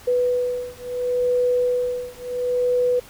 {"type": "beating tone pair", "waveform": "sine", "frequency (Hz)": [493.9, 494.62], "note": ["B4", "B4"], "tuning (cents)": [0, 3], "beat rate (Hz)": 0.72, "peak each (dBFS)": -22, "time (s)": [0.07, 3], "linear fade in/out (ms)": 10, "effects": ["pink hiss -45 dBFS RMS until 3.09 s"]}